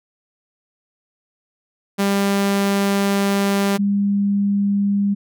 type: tone pair in turn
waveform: sawtooth / sine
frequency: 198.8 / 201 Hz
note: G3 / G3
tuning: +25 / +44 cents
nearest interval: unison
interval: 19 cents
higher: second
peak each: -12 / -15 dBFS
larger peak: first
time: 1.98-3.78 / 3.78-5.15 s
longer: first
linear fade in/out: 20 ms
effects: none